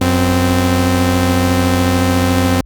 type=tone pair together; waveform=sawtooth; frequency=91.2 / 259.7 Hz; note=F#2 / C4; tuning=-24 / -13 cents; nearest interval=octave + tritone; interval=1811 cents; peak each=-10 dBFS; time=0.01-2.61 s; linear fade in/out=5 ms; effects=added 50 Hz sine -36 dBFS peak until 2.65 s + Opus 48 kbps